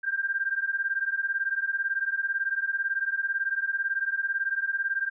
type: beating tone pair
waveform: sine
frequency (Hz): 1578 / 1596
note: G6 / G6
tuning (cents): +11 / +31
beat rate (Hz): 18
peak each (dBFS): -29 / -28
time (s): 0.03-5.1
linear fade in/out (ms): 20
effects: none